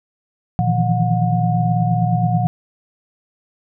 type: tone cluster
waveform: sine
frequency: 118.5 / 154.9 / 164.5 / 173.6 / 723 Hz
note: A#2 / D#3 / E3 / F3 / F#5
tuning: +29 / -7 / -3 / -10 / -40 cents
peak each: -18 / -23 / -22 / -21 / -21 dBFS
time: 0.59-2.47 s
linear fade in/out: 0 ms
effects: none